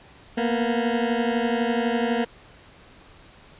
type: beating tone pair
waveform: 20% pulse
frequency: 231.3 / 243.3 Hz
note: A#3 / B3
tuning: -13 / -26 cents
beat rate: 12 Hz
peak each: -18 / -21 dBFS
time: 0.37-2.25 s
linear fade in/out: 10 ms
effects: pink hiss -50 dBFS RMS until 3.59 s + resampled to 8000 Hz